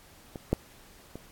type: clicks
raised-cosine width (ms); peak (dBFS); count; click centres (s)
2; -24 / -10 / -25; 3; 0.358 / 0.53 / 1.156
effects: pink hiss -55 dBFS RMS until 1.31 s + AAC 64 kbps